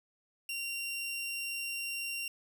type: tone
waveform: sawtooth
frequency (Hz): 2762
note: F7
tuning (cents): -20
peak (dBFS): -32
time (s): 0.49-2.28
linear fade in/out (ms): 2
effects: none